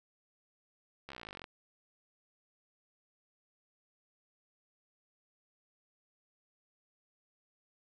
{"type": "slowing click train", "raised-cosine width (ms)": 0.3, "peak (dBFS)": -29, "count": 20, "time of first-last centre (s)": [1.09, 1.442], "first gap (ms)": 14, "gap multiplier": 1.03, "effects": []}